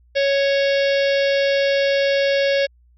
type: harmonic tone with a mistuned harmonic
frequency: 554.4 Hz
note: C#5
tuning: in tune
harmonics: 1 / 3 / 4 / 5 / 6 / 7 / 8 / 9 / 10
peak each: -16 / -26 / -28 / -30 / -32 / -33 / -34 / -35 / -36 dBFS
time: 0.15-2.67 s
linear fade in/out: 20 ms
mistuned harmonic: 7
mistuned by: -67 cents
effects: added 60 Hz sine -51 dBFS peak until 2.97 s